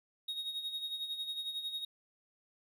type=tone with tremolo; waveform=triangle; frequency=3752 Hz; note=A#7; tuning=11 cents sharp; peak=-33 dBFS; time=0.28-1.85 s; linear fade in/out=5 ms; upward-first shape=sine; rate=11 Hz; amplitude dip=60%; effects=none